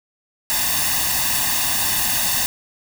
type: noise with comb filter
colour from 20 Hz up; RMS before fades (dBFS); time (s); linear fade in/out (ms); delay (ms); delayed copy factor
white; -20; 0.5-2.46; 0; 1.1; +0.8
effects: none